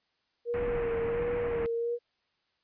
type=tone with vibrato; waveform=sine; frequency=471.7 Hz; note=A#4; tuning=20 cents sharp; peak=-28 dBFS; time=0.45-1.99 s; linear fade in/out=50 ms; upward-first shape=sine; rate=1.4 Hz; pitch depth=33 cents each way
type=low-pass noise; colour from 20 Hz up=pink; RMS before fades=-38 dBFS; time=0.54-1.66 s; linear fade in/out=0 ms; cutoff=2500 Hz; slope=48 dB/octave
effects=white hiss -75 dBFS RMS until 2.63 s + resampled to 11025 Hz